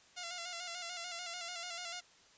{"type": "tone with vibrato", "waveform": "5% pulse", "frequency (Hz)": 698.5, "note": "F5", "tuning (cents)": 0, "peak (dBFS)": -29, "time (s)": [0.16, 2.01], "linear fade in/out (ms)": 20, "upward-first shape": "square", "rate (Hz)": 6.8, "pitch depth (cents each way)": 44, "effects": ["white hiss -63 dBFS RMS until 2.37 s", "resampled to 16000 Hz"]}